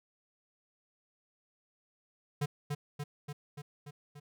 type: tone with echo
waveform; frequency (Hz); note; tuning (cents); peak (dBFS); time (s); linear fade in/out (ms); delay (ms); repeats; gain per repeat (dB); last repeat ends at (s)
square; 145.7; D3; -13; -30; 2.41-2.46; 10; 290; 6; -3; 4.2
effects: none